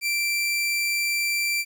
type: tone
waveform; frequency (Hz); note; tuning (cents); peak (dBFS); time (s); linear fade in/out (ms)
sawtooth; 2349; D7; 0; -19; 0.01-1.65; 50
effects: 10-bit